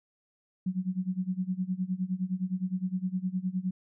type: tone with tremolo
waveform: sine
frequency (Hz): 185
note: F#3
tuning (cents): 0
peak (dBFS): -25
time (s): 0.66-3.71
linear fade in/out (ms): 5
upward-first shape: sine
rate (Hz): 9.7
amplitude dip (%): 90
effects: none